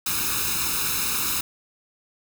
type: noise with comb filter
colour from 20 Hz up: white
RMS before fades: -25 dBFS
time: 0.06-1.41 s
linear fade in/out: 5 ms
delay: 0.77 ms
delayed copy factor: +0.8
effects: none